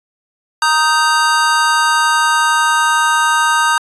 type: chord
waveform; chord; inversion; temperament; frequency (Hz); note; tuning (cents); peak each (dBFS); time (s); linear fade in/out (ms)
square; Eb major; second; just; 933.4 / 1244.5 / 1555.6; Bb5 / Eb6 / G6; +2 / 0 / -14; -16; 0.62-3.78; 2
effects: resampled to 24000 Hz

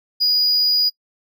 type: tone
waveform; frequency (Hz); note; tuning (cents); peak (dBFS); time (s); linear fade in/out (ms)
triangle; 4908; D#8; -25; -13; 0.2-0.9; 20
effects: noise-tail reverb RT60 0.1 s tail -23 dB re dry

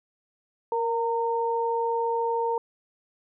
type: tone pair together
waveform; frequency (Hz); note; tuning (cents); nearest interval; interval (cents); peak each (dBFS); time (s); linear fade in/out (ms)
sine; 466.2 / 916.9; A#4 / A#5; 0 / -29; octave; 1171; -26; 0.72-2.58; 2
effects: none

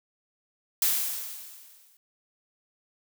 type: noise with exponential decay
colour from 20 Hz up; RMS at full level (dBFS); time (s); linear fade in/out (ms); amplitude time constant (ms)
blue; -22; 0.82-1.97; 2; 250
effects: none

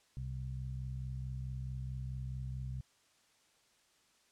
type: harmonic tone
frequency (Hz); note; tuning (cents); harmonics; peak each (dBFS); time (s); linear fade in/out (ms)
64.6; C2; -21; 1 / 2 / 3; -42 / -40 / -55; 0.17-2.81; 0
effects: white hiss -70 dBFS RMS until 4.31 s + low-pass 8000 Hz 12 dB/octave

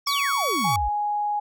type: exponential sweep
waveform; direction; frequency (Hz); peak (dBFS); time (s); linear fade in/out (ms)
sine; down; 5670 to 48.73; -26; 0.06-0.89; 10
type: tone with vibrato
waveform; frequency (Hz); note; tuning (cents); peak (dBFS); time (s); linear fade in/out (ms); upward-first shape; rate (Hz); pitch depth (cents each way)
sawtooth; 1123; C#6; +22; -19; 0.07-0.76; 2; sine; 3.2; 11
type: tone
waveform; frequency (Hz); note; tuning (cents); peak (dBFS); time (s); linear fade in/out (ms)
sine; 830.6; G#5; 0; -22; 0.64-1.4; 10
effects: none

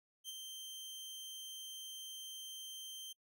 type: tone with ADSR envelope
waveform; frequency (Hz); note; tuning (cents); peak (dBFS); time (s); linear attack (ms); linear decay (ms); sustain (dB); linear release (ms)
sawtooth; 3136; G7; 0; -39; 0.24-3.13; 50; 23; -4; 10
effects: noise-tail reverb RT60 0.1 s tail -25 dB re dry

